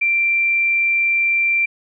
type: tone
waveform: sine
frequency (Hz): 2358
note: D7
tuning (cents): +6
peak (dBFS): -14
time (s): 0.01-1.66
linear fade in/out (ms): 10
effects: none